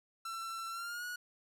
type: tone with pitch glide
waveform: 45% pulse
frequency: 1344 to 1457.2 Hz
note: E6 to F#6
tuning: +33 to -27 cents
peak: -39 dBFS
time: 0.25-1.16 s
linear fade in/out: 5 ms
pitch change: +140 cents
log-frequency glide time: 0.71-1.05 s
effects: none